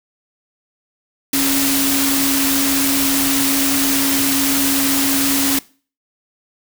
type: tone in noise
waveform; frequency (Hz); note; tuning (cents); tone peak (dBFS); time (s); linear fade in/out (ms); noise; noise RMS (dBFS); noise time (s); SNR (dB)
sine; 274.8; C#4; -15; -18; 1.33-5.59; 5; white; -18; 1.33-5.59; -3
effects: noise-tail reverb RT60 0.4 s tail -22 dB re dry